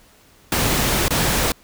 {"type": "noise with dropouts", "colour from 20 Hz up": "pink", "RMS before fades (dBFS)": -19, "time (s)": [0.52, 1.52], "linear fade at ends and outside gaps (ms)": 2, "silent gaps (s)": [1.082, 1.106], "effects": ["pink hiss -52 dBFS RMS until 1.63 s"]}